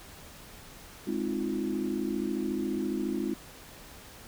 sine chord, F minor seventh, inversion first, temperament equal with one note detuned, 207.7 / 261.6 / 314.6 / 349.2 Hz, Ab3 / C4 / Eb4 / F4, 0 / 0 / +19 / 0 cents, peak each -34 dBFS, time 1.07-3.34 s, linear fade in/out 5 ms, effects pink hiss -49 dBFS RMS until 4.27 s

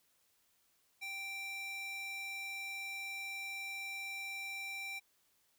square tone with high-pass filter, 784 Hz, G5, in tune, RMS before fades -43 dBFS, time 1.01-5 s, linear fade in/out 20 ms, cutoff 1900 Hz, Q 6.7, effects white hiss -74 dBFS RMS until 5.58 s

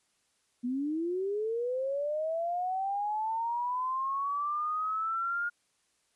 sine linear sweep, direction up, 237.3 to 1426 Hz, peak -29 dBFS, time 0.63-5.5 s, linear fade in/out 20 ms, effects white hiss -73 dBFS RMS until 6.15 s + resampled to 24000 Hz

